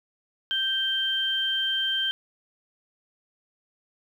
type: tone pair together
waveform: sine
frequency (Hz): 1568 / 3140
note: G6 / G7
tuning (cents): 0 / +2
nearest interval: octave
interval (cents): 1202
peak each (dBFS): -30 / -24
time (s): 0.51-2.11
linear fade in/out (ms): 0
effects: 9-bit